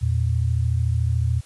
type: tone pair together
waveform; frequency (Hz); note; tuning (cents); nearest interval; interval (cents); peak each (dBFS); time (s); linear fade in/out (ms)
sine; 82.78 / 116.54; E2 / A#2; +8 / 0; tritone; 592; -21; 0.01-1.41; 20
effects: white hiss -51 dBFS RMS until 1.45 s + resampled to 24000 Hz